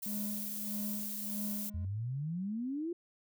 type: noise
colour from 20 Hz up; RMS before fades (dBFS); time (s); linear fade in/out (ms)
violet; -40; 0.02-1.7; 10
type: tone with tremolo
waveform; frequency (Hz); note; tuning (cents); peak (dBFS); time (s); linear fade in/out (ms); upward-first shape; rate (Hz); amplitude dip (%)
triangle; 207.7; G#3; 0; -34; 0.06-1.85; 2; sine; 1.6; 70
type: exponential sweep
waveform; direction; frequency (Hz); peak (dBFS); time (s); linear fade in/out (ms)
sine; up; 81 to 354.4; -34; 1.74-2.93; 5
effects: none